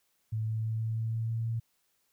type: tone with pitch steps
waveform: sine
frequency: 109.9 / 110.54 / 111.18 / 111.82 / 112.47 / 113.12 / 113.78 / 114.43 Hz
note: A2 / A2 / A2 / A2 / A2 / A2 / A#2 / A#2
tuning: -2 / +8 / +18 / +28 / +38 / +48 / -42 / -32 cents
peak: -29 dBFS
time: 0.32-1.6 s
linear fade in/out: 10 ms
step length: 160 ms
effects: white hiss -74 dBFS RMS until 2.12 s